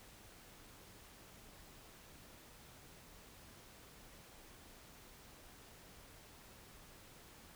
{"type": "silence", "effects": ["pink hiss -59 dBFS RMS until 7.55 s"]}